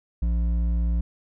sine tone with hard clipping, 57.8 Hz, A#1, 14 cents flat, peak -22 dBFS, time 0.22-1.01 s, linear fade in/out 5 ms, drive 7 dB, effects none

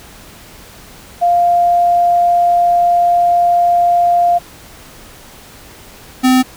sine / square tone pair in turn, 698.5 / 256.7 Hz, F5 / C4, 0 / -33 cents, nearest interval octave + perfect fourth, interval 1733 cents, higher first, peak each -8 dBFS, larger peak neither, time 1.21-4.39 / 6.23-6.43 s, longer first, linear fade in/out 20 ms, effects pink hiss -38 dBFS RMS until 6.56 s

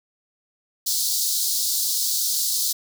pink high-pass noise, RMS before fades -23 dBFS, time 0.86-2.73 s, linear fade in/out 10 ms, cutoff 4000 Hz, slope 48 dB/octave, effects none

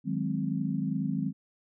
sine chord, Ab dominant seventh, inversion second, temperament equal, 155.56 / 185 / 207.7 / 261.6 Hz, Eb3 / Gb3 / Ab3 / C4, 0 / 0 / 0 / 0 cents, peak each -33 dBFS, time 0.04-1.33 s, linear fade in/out 50 ms, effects none

